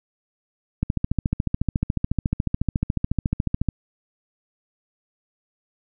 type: click train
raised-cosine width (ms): 5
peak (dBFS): -8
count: 41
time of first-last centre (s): 0.83-3.687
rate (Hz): 14
effects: none